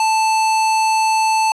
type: tone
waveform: square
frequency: 880 Hz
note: A5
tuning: in tune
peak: -14 dBFS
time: 0-1.52 s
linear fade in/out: 2 ms
effects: resampled to 24000 Hz + 7-bit